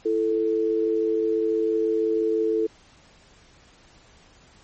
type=tone pair together; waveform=sine; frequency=334 / 440 Hz; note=E4 / A4; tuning=+23 / 0 cents; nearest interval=perfect fourth; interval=477 cents; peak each=-25 / -21 dBFS; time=0.05-2.67 s; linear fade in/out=10 ms; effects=pink hiss -54 dBFS RMS until 4.63 s + MP3 32 kbps